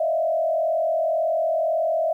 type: tone with frequency modulation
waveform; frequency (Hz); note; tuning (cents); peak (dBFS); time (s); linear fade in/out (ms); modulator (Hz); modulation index
sine; 650; E5; -24; -19; 0-2.13; 5; 41.9; 1
effects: 10-bit